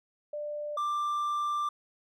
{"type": "tone pair in turn", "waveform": ["sine", "triangle"], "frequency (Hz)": [593, 1181.9], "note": ["D5", "D6"], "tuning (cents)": [17, 11], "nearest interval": "octave", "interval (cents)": 1194, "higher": "second", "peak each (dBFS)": [-33, -26], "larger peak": "second", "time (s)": [[0.33, 0.77], [0.77, 1.69]], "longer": "second", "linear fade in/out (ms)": 5, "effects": []}